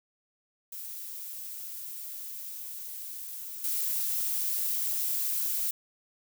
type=noise with level steps; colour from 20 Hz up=violet; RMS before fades=-40 / -30 dBFS; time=0.72-5.71 s; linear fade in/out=5 ms; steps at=3.64 s; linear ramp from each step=2 ms; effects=none